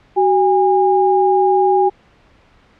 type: tone pair together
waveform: sine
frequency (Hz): 377.4 / 813.7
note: F#4 / G#5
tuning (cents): +34 / -36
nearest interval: octave + minor second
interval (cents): 1330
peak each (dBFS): -13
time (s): 0.16-1.9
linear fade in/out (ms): 20
effects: pink hiss -51 dBFS RMS until 2.79 s + low-pass 3000 Hz 12 dB/octave